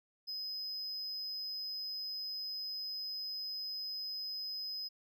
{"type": "tone", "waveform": "triangle", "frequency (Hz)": 5050, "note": "D#8", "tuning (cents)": 25, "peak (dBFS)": -37, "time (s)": [0.27, 4.89], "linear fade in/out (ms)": 20, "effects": []}